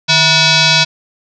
sine tone with frequency modulation, 655 Hz, E5, 11 cents flat, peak -7 dBFS, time 0.08-0.85 s, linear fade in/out 20 ms, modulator 808 Hz, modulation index 6, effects none

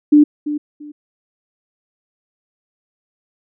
sine tone with echo, 296.4 Hz, D4, 16 cents sharp, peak -5 dBFS, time 0.12-0.24 s, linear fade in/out 10 ms, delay 340 ms, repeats 2, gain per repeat -13 dB, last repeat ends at 0.92 s, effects none

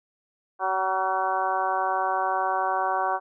harmonic tone with a mistuned harmonic, 188.9 Hz, F#3, 36 cents sharp, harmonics 2 / 3 / 4 / 5 / 6 / 7 / 8, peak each -35 / -33 / -26 / -29 / -29 / -36 / -34 dBFS, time 0.59-3.2 s, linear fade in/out 50 ms, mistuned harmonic 7, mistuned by +50 cents, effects none

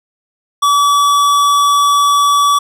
sine tone with hard clipping, 1146 Hz, D6, 43 cents flat, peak -10 dBFS, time 0.62-2.59 s, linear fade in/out 10 ms, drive 16 dB, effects none

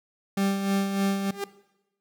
40% pulse tone with tremolo, 196.6 Hz, G3, 5 cents sharp, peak -21 dBFS, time 0.37-1.31 s, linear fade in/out 5 ms, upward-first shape sine, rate 3.3 Hz, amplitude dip 50%
sawtooth tone with exponential growth, 400 Hz, G4, 35 cents sharp, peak -22 dBFS, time 1.25-1.44 s, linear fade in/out 2 ms, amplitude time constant 40 ms
effects noise-tail reverb RT60 0.9 s tail -18 dB re dry

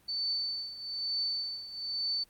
sine tone with tremolo, 4522 Hz, C#8, 34 cents sharp, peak -28 dBFS, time 0.08-2.24 s, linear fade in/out 10 ms, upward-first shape triangle, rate 1.1 Hz, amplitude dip 80%, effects pink hiss -64 dBFS RMS until 2.29 s + Opus 32 kbps

